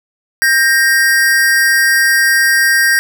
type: tone pair together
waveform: square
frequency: 1587.6 / 1864.7 Hz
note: G6 / A#6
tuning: +22 / 0 cents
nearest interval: minor third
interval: 278 cents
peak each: -12 dBFS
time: 0.42-2.99 s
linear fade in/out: 0 ms
effects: none